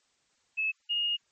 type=tone pair in turn; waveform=sine; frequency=2600 / 2853 Hz; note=E7 / F7; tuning=-24 / +36 cents; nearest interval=major second; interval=160 cents; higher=second; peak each=-26 dBFS; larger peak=neither; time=0.57-0.72 / 0.89-1.17 s; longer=second; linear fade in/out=20 ms; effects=white hiss -71 dBFS RMS until 1.31 s + MP3 32 kbps